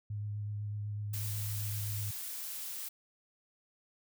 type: tone with vibrato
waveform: sine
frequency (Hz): 104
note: G#2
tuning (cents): +3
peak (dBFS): -35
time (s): 0.1-2.11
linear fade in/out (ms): 5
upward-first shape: triangle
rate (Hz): 8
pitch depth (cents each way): 20
type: noise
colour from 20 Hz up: blue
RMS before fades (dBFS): -41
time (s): 1.13-2.89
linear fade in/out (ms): 10
effects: none